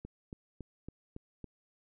click train, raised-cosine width 3 ms, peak -30 dBFS, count 6, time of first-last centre 0.05-1.443 s, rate 3.59 Hz, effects none

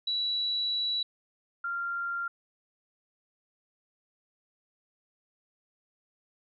sine tone pair in turn, 3927 / 1388.4 Hz, B7 / F6, -11 / -11 cents, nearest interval octave + tritone, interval 1800 cents, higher first, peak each -27 / -30 dBFS, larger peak first, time 0.07-1.03 / 1.64-2.28 s, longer first, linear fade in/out 5 ms, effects none

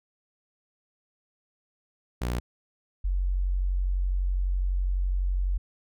sawtooth / sine tone pair in turn, 60.3 / 45.98 Hz, B1 / F#1, -41 / -10 cents, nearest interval perfect fourth, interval 469 cents, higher first, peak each -23 dBFS, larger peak neither, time 2.21-2.4 / 3.04-5.58 s, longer second, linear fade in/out 10 ms, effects none

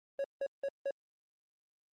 triangle tone bursts, 553 Hz, C#5, 4 cents flat, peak -30 dBFS, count 4, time 0.19-0.908 s, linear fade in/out 2 ms, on 52 ms, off 170 ms, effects Opus 24 kbps

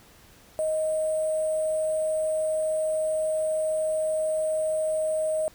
sine tone with sample-and-hold, 627 Hz, D#5, 13 cents sharp, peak -23 dBFS, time 0.59-5.48 s, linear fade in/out 0 ms, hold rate 8820 Hz, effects pink hiss -54 dBFS RMS until 5.54 s

